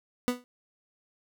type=tone with exponential decay; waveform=30% pulse; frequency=246.9 Hz; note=B3; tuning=in tune; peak=-18 dBFS; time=0.28-0.44 s; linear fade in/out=0 ms; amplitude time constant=34 ms; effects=none